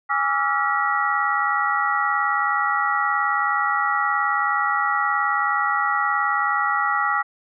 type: tone cluster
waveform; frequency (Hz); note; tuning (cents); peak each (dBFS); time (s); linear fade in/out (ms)
sine; 823 / 1153 / 1316 / 1395 / 1931; G#5 / D6 / E6 / F6 / B6; -16 / -32 / -3 / -2 / -39; -25; 0.09-7.23; 20
effects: none